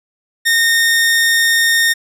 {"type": "tone", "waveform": "sawtooth", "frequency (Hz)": 1837, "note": "A#6", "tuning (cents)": -26, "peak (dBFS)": -7, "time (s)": [0.45, 1.94], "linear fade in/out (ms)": 20, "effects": ["resampled to 32000 Hz"]}